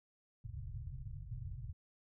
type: low-pass noise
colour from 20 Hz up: white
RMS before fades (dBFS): -45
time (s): 0.44-1.73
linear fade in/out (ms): 5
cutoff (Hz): 140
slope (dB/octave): 96
effects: none